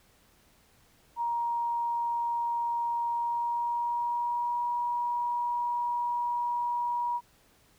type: tone with pitch glide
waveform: sine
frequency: 942 to 959.6 Hz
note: A#5 to A#5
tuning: +18 to +50 cents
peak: -27 dBFS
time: 1.16-7.21 s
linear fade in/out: 50 ms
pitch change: +32 cents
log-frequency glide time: 3.1-4.64 s
effects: pink hiss -63 dBFS RMS until 7.78 s